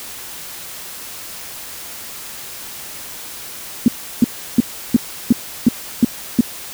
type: tone bursts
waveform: sine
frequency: 237.5 Hz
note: A#3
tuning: 33 cents sharp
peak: -5 dBFS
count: 8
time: 3.86-6.408 s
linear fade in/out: 2 ms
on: 21 ms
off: 340 ms
effects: white hiss -32 dBFS RMS until 6.73 s